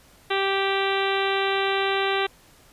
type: harmonic tone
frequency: 390.9 Hz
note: G4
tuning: 5 cents flat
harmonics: 1 / 2 / 3 / 4 / 5 / 6 / 7 / 8 / 9 / 10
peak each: -25 / -28 / -30 / -31 / -32 / -33 / -33 / -34 / -35 / -35 dBFS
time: 0.3-2.27 s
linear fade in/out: 10 ms
effects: pink hiss -54 dBFS RMS until 2.72 s + resampled to 32000 Hz